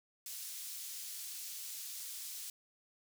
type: high-pass noise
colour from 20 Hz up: pink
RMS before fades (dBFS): -45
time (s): 0.26-2.5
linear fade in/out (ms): 2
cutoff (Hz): 5300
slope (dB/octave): 12
effects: none